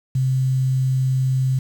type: tone with quantisation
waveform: sine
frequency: 130.81 Hz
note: C3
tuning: in tune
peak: -16 dBFS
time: 0.15-1.59 s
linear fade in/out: 5 ms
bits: 7
effects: none